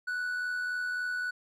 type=tone with amplitude modulation; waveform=triangle; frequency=1480 Hz; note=F#6; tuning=in tune; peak=-27 dBFS; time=0.07-1.31 s; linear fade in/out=10 ms; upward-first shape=sine; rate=83.6 Hz; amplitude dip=35%; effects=resampled to 32000 Hz